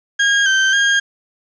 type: tone with pitch steps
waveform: 35% pulse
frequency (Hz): 1628 / 1556 / 1619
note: G#6 / G6 / G#6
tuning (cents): -35 / -13 / -45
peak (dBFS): -10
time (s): 0.19-1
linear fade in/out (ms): 10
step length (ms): 270
effects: resampled to 16000 Hz + 7-bit